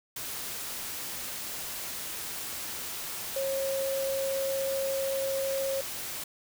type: tone in noise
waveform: sine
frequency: 542 Hz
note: C#5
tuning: 39 cents flat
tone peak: -28 dBFS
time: 3.36-5.81 s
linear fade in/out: 5 ms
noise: white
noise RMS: -37 dBFS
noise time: 0.16-6.24 s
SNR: +6 dB
effects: none